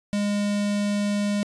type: tone with notch filter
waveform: square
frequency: 204.8 Hz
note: G#3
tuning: 24 cents flat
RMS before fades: -24 dBFS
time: 0.13-1.43 s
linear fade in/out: 0 ms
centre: 1200 Hz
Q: 1.7
effects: resampled to 22050 Hz